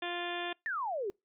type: harmonic tone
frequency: 349.5 Hz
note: F4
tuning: 1 cent sharp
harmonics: 1 / 2 / 3 / 4 / 5 / 6 / 7 / 8 / 9 / 10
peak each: -40 / -40 / -45 / -49 / -41 / -52 / -44 / -47 / -48 / -44 dBFS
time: 0.02-0.53 s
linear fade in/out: 5 ms
type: exponential sweep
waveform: sine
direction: down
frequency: 1864.7 to 370 Hz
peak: -32 dBFS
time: 0.66-1.1 s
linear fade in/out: 0 ms
effects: noise-tail reverb RT60 0.2 s tail -25 dB re dry